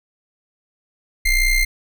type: ring-modulated tone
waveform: square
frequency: 1039 Hz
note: C6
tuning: 12 cents flat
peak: -12 dBFS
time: 1.25-1.65 s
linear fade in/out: 10 ms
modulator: 1070 Hz
effects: none